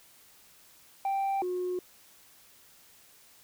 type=tone pair in turn; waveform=sine; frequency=784 / 362 Hz; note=G5 / F#4; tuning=0 / -38 cents; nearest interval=octave + minor second; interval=1338 cents; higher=first; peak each=-24 / -28 dBFS; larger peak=first; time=1.05-1.42 / 1.42-1.79 s; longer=neither; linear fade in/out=2 ms; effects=tanh soft clip ceiling -26 dBFS + white hiss -58 dBFS RMS until 3.43 s